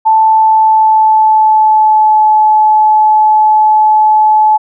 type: tone with pitch glide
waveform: sine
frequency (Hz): 880 to 859.9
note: A5 to A5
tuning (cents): 0 to -40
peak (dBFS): -4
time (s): 0.05-4.58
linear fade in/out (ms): 20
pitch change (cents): -40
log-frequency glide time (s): 0.18-2.24
effects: none